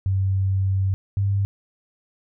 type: tone pair in turn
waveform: sine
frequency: 96.1 / 99.2 Hz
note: G2 / G2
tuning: -34 / +21 cents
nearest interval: minor second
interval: 55 cents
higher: second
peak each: -18 dBFS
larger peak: neither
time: 0.06-0.94 / 1.17-1.45 s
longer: first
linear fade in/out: 0 ms
effects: none